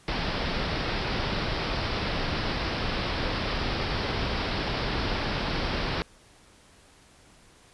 pink low-pass noise, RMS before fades -29 dBFS, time 0.08-6.02 s, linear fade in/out 0 ms, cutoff 5300 Hz, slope 96 dB/octave, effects pink hiss -56 dBFS RMS until 7.73 s + resampled to 24000 Hz

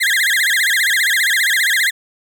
35% pulse tone with vibrato, 1831 Hz, A#6, 32 cents flat, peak -11 dBFS, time 0-1.91 s, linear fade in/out 20 ms, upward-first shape sine, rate 15 Hz, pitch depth 240 cents each way, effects none

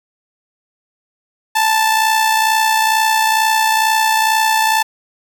sawtooth tone with amplitude modulation, 880 Hz, A5, in tune, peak -6 dBFS, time 1.55-4.83 s, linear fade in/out 10 ms, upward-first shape sine, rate 62.2 Hz, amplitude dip 45%, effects none

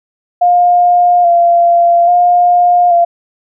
sine tone with vibrato, 698.5 Hz, F5, in tune, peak -5 dBFS, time 0.41-3.05 s, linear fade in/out 10 ms, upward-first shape square, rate 0.6 Hz, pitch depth 24 cents each way, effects none

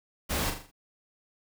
pink noise with echo, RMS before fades -30 dBFS, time 0.29-0.51 s, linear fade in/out 20 ms, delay 41 ms, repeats 5, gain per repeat -6 dB, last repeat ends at 0.715 s, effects none

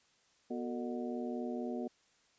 harmonic tone with a mistuned harmonic, 121.9 Hz, B2, 22 cents flat, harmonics 2 / 3 / 4 / 5 / 6, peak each -38 / -42 / -44 / -46 / -48 dBFS, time 0.5-1.88 s, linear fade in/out 10 ms, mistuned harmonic 4, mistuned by -140 cents, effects white hiss -70 dBFS RMS until 2.38 s + resampled to 16000 Hz

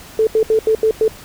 sine tone bursts at uneven times, 440 Hz, A4, in tune, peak -10 dBFS, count 6, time 0.19-0.27 / 0.35-0.43 / 0.5-0.59 / 0.67-0.75 / 0.83-0.91 / 1.01-1.08 s, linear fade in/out 2 ms, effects pink hiss -38 dBFS RMS until 1.24 s

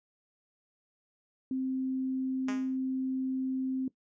sine tone, 261.6 Hz, C4, in tune, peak -29 dBFS, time 1.51-3.88 s, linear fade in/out 2 ms
5% pulse tone with exponential decay, 206.2 Hz, G#3, 12 cents flat, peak -24 dBFS, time 2.48-2.77 s, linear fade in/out 2 ms, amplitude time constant 63 ms
effects noise-tail reverb RT60 0.1 s tail -18 dB re dry + resampled to 16000 Hz

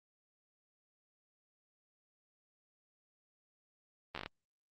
slowing click train, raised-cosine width 0.3 ms, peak -24 dBFS, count 7, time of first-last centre 4.15-4.26 s, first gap 12 ms, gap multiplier 1.17, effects Opus 32 kbps

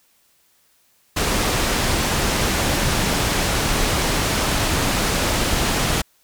pink low-pass noise, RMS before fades -20 dBFS, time 1.16-6.02 s, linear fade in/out 10 ms, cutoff 9800 Hz, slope 12 dB/octave, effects white hiss -60 dBFS RMS until 6.23 s

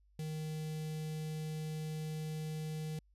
square tone with notch filter, 155.56 Hz, D#3, in tune, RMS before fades -40 dBFS, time 0.19-2.99 s, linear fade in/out 2 ms, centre 1200 Hz, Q 0.63, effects added 50 Hz sine -65 dBFS peak until 3.14 s + resampled to 32000 Hz

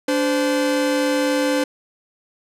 45% pulse tone pair together, 290 / 515.9 Hz, D4 / C5, -22 / -24 cents, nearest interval minor seventh, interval 998 cents, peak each -20 dBFS, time 0.08-1.64 s, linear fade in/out 5 ms, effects low-pass 11000 Hz 12 dB/octave

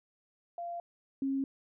sine tone pair in turn, 690 / 271.2 Hz, F5 / C#4, -21 / -38 cents, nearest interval octave + major third, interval 1617 cents, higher first, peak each -36 / -29 dBFS, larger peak second, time 0.58-0.8 / 1.22-1.44 s, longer neither, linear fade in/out 2 ms, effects none

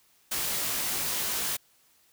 white noise with comb filter, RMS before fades -30 dBFS, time 0.31-1.57 s, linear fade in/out 10 ms, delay 19 ms, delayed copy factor +0.7, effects white hiss -64 dBFS RMS until 2.12 s

